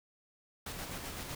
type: noise with tremolo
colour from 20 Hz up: pink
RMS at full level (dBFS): -41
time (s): 0.66-1.35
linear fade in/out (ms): 5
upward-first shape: square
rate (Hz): 7.9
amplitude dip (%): 30
effects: none